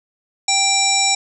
harmonic tone, 784 Hz, G5, in tune, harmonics 1 / 3 / 5 / 7 / 9 / 10, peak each -21 / -21 / -21 / -21 / -21 / -21 dBFS, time 0.48-1.15 s, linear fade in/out 5 ms, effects none

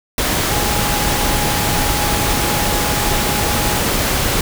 sine tone in noise, 830.6 Hz, G#5, in tune, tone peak -24 dBFS, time 0.51-3.79 s, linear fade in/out 2 ms, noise pink, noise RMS -17 dBFS, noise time 0.18-4.41 s, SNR -10 dB, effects none

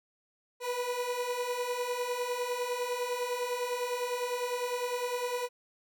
30% pulse beating tone pair, 484.1 / 494 Hz, B4 / B4, -35 / 0 cents, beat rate 9.9 Hz, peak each -34 / -30 dBFS, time 0.6-5.49 s, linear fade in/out 50 ms, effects none

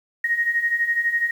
sine beating tone pair, 1864.7 / 1876.7 Hz, A#6 / A#6, 0 / +11 cents, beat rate 12 Hz, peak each -25 / -20 dBFS, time 0.24-1.31 s, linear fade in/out 5 ms, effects 8-bit

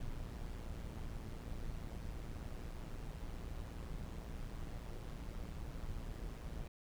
brown noise with amplitude modulation, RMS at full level -42 dBFS, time 0-6.68 s, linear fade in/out 5 ms, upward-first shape sine, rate 115 Hz, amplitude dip 60%, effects none

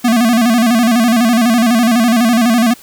square tone with vibrato, 233.1 Hz, A#3, in tune, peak -9 dBFS, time 0.04-2.74 s, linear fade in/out 10 ms, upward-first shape square, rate 12 Hz, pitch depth 83 cents each way, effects white hiss -40 dBFS RMS until 2.82 s

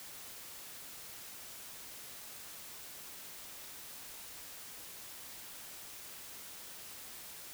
silence, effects white hiss -49 dBFS RMS until 7.53 s

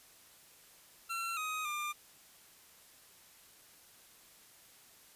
25% pulse tone with pitch steps, 1356 / 1255 / 1197 Hz, E6 / D#6 / D6, +49 / +15 / +33 cents, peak -32 dBFS, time 1.09-1.93 s, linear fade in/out 20 ms, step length 280 ms, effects white hiss -60 dBFS RMS until 5.15 s + resampled to 32000 Hz

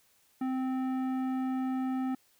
sine tone with tanh clipping, 260 Hz, C4, 11 cents flat, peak -31 dBFS, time 0.41-2.15 s, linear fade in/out 5 ms, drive 13 dB, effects white hiss -67 dBFS RMS until 2.39 s

